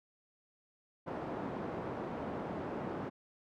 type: band-pass noise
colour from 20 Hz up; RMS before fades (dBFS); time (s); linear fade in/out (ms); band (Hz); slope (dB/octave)
pink; -40; 1.06-3.1; 20; 180 to 890; 12
effects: none